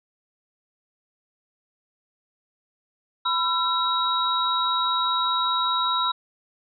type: tone cluster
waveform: sine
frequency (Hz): 1000 / 1345 / 3830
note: B5 / E6 / A#7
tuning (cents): +21 / +34 / +46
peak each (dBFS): -25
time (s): 3.25-6.12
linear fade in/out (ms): 10
effects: none